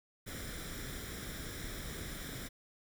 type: noise with comb filter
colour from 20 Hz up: pink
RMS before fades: -43 dBFS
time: 0.26-2.49 s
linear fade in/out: 20 ms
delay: 0.55 ms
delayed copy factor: +0.65
effects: none